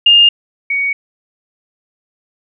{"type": "tone pair in turn", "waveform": "sine", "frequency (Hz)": [2822, 2240], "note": ["F7", "C#7"], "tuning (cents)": [17, 18], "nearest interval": "major third", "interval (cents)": 399, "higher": "first", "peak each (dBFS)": [-4, -13], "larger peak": "first", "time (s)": [[0.06, 0.29], [0.7, 0.93]], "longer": "neither", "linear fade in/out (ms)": 5, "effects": []}